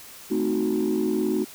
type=chord; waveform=sine; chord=A diminished seventh; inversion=none; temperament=equal with one note detuned; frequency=220 / 259.4 / 311.1 / 370 Hz; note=A3 / C4 / Eb4 / Gb4; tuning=0 / -15 / 0 / 0 cents; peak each=-26 / -28 / -25 / -24 dBFS; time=0.3-1.45 s; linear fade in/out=20 ms; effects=tanh soft clip ceiling -16 dBFS + white hiss -44 dBFS RMS until 1.54 s